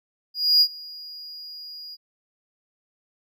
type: tone with ADSR envelope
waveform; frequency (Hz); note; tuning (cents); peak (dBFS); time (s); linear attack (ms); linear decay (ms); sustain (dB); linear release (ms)
triangle; 4871; D#8; -38; -11; 0.34-1.97; 270; 66; -24; 35
effects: none